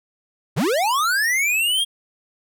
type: linear sweep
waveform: square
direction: up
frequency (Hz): 98 to 3294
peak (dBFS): -18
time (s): 0.56-1.85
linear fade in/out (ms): 20
effects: none